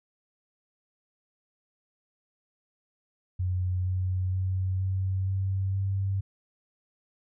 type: tone with pitch steps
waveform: sine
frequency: 91.3 / 92.47 / 93.65 / 94.85 / 96.06 / 97.29 Hz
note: F#2 / F#2 / F#2 / F#2 / G2 / G2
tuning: -23 / -1 / +21 / +43 / -35 / -13 cents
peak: -25 dBFS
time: 3.39-6.21 s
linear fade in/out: 10 ms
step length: 470 ms
effects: none